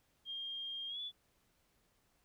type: tone with pitch glide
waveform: sine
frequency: 3214 to 3445 Hz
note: G7 to A7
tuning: +43 to -37 cents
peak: -40 dBFS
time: 0.25-1.12 s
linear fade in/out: 50 ms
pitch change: +120 cents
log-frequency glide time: 0.88-1 s
effects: pink hiss -75 dBFS RMS until 2.24 s